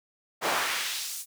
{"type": "noise with high-pass filter sweep", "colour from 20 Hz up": "brown", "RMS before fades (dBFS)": -30, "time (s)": [0.41, 1.26], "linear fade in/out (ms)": 50, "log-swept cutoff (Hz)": [660, 9400], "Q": 1, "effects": []}